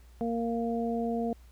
harmonic tone, 231.9 Hz, A#3, 9 cents flat, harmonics 1 / 2 / 3, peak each -30 / -33 / -35 dBFS, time 0.21-1.33 s, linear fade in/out 0 ms, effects added 60 Hz sine -51 dBFS peak until 1.51 s + pink hiss -64 dBFS RMS until 1.51 s

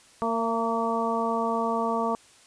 harmonic tone with a mistuned harmonic, 229.2 Hz, A#3, 29 cents flat, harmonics 1 / 2 / 3 / 4 / 5, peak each -30 / -30 / -30 / -30 / -30 dBFS, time 0.22-2.15 s, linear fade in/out 0 ms, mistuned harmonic 3, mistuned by -21 cents, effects white hiss -55 dBFS RMS until 2.46 s + resampled to 22050 Hz

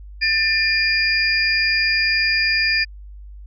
sine tone cluster, 1785 / 2408 / 4854 Hz, A6 / D7 / D#8, +24 / +43 / -44 cents, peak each -20 dBFS, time 0.21-2.85 s, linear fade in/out 20 ms, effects added 50 Hz sine -35 dBFS peak until 3.46 s

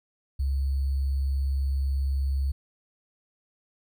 sine tone with sample-and-hold, 68.2 Hz, C#2, 28 cents flat, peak -23 dBFS, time 0.39-2.52 s, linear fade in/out 10 ms, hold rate 4410 Hz, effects none

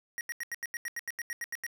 square tone bursts, 1889 Hz, A#6, 22 cents sharp, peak -34 dBFS, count 14, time 0.18-1.665 s, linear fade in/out 0 ms, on 29 ms, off 83 ms, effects none

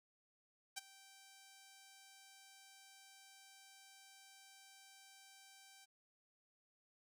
5% pulse tone with ADSR envelope, 780 Hz, G5, 9 cents flat, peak -29 dBFS, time 0.76-5.86 s, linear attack 18 ms, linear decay 19 ms, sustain -20 dB, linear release 22 ms, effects none

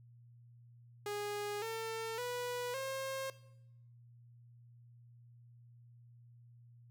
sawtooth tone with pitch steps, 412.5 / 449.8 / 490.5 / 534.9 Hz, G#4 / A4 / B4 / C5, -12 / +38 / -12 / +38 cents, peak -34 dBFS, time 1.06-3.3 s, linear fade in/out 2 ms, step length 560 ms, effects noise-tail reverb RT60 0.8 s tail -17 dB re dry + added 119 Hz sine -57 dBFS peak until 6.9 s

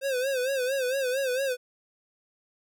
square tone with vibrato, 523.3 Hz, C5, in tune, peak -26 dBFS, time 0.01-1.57 s, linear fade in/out 50 ms, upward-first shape sine, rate 4.4 Hz, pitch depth 100 cents each way, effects none

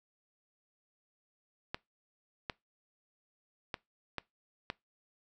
clicks, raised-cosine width 0.3 ms, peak -19 dBFS, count 5, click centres 1.745 / 2.498 / 3.742 / 4.183 / 4.701 s, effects noise-tail reverb RT60 0.2 s tail -23 dB re dry

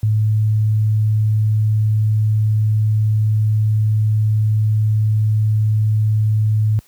sine tone, 107.7 Hz, A2, 37 cents flat, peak -12 dBFS, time 0.03-6.79 s, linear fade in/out 0 ms, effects white hiss -53 dBFS RMS until 6.87 s + high-pass 60 Hz 12 dB/octave

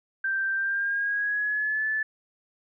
sine tone with pitch glide, 1569 to 1740.9 Hz, G6 to A6, +1 to -19 cents, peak -24 dBFS, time 0.24-2.03 s, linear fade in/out 5 ms, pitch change +180 cents, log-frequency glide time 0.55-1.86 s, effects none

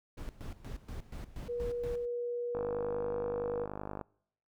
brown noise with tremolo, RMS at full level -41 dBFS, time 0.17-2.06 s, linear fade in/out 10 ms, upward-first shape square, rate 4.2 Hz, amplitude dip 80%
sine tone, 481.1 Hz, B4, 45 cents flat, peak -33 dBFS, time 1.48-3.66 s, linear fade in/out 20 ms
click train, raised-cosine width 1 ms, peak -25 dBFS, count 75, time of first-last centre 2.55-4.012 s, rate 50.6 Hz
effects noise-tail reverb RT60 0.7 s tail -26 dB re dry

